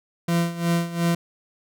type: tone with tremolo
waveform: 40% pulse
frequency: 170.1 Hz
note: F3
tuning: 45 cents flat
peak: -17 dBFS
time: 0.28-1.15 s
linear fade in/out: 5 ms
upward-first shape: sine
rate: 2.8 Hz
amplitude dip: 80%
effects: none